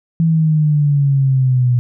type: exponential sweep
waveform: sine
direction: down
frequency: 165.5 to 121.6 Hz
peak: -10 dBFS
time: 0.2-1.79 s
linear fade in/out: 0 ms
effects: none